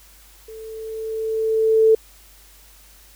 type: tone with level ramp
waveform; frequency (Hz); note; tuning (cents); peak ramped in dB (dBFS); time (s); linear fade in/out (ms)
sine; 442.3; A4; +9; -35 to -9; 0.48-1.95; 5
effects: added 50 Hz sine -50 dBFS peak until 3.15 s + white hiss -50 dBFS RMS until 3.15 s

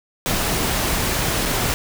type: noise with dropouts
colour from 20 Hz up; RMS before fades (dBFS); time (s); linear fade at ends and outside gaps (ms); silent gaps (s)
pink; -21; 0.26-1.74; 0; 1.453-1.457
effects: none

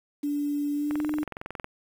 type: tone with pitch glide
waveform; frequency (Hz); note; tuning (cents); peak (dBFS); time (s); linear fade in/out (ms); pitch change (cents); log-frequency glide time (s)
sine; 290.2 to 302.2; D4 to D4; -21 to +50; -25; 0.23-1.24; 10; +71; 0.74-1.07
type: click train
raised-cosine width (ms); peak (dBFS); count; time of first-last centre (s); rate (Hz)
0.5; -20; 17; 0.91-1.644; 21.8
effects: 8-bit

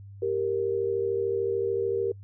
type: tone pair together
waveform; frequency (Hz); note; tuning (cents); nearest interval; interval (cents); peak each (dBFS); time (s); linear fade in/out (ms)
sine; 392.7 / 466.2; G4 / A#4; +3 / 0; minor third; 297; -27; 0.22-2.12; 5
effects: noise-tail reverb RT60 0.1 s tail -26 dB re dry + added 99 Hz sine -42 dBFS peak until 2.23 s

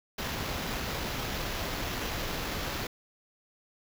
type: noise with sample-and-hold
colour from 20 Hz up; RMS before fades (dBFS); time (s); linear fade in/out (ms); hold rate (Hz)
pink; -34; 0.18-2.87; 5; 8820
effects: none

